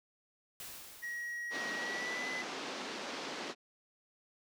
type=noise with exponential decay; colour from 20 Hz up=white; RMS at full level=-45 dBFS; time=0.6-2.35 s; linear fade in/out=1 ms; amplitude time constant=380 ms
type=tone with pitch glide; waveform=triangle; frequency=1902 to 2013 Hz; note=A#6 to B6; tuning=+34 to +33 cents; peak=-36 dBFS; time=1.02-2.43 s; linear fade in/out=20 ms; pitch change=+99 cents; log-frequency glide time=1.75-2.3 s
type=band-pass noise; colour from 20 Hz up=pink; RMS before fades=-42 dBFS; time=1.5-3.55 s; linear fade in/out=50 ms; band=240 to 5800 Hz; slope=24 dB/octave
effects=none